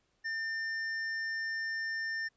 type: tone with hard clipping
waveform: triangle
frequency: 1800 Hz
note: A6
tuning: 39 cents sharp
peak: -35 dBFS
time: 0.24-2.29 s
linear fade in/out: 20 ms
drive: 15 dB
effects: pink hiss -75 dBFS RMS until 2.36 s + resampled to 16000 Hz